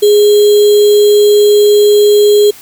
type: tone with sample-and-hold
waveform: sine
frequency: 415.3 Hz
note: G#4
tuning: in tune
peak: -3 dBFS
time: 0.02-2.51 s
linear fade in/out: 10 ms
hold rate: 3675 Hz
effects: white hiss -35 dBFS RMS until 2.61 s